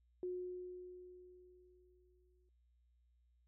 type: tone with exponential decay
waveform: sine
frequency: 362.2 Hz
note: F#4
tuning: 37 cents flat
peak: -38 dBFS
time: 0.23-2.49 s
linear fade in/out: 1 ms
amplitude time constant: 490 ms
effects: added 60 Hz sine -70 dBFS peak until 3.47 s